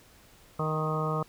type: harmonic tone with a mistuned harmonic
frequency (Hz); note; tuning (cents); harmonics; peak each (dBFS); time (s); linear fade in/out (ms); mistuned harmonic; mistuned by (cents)
155.9; D#3; +4; 1 / 2 / 3 / 4 / 5 / 6 / 7 / 8; -30 / -41 / -34 / -37 / -40 / -42 / -36 / -34; 0.59-1.23; 5; 7; -15
effects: pink hiss -57 dBFS RMS until 1.28 s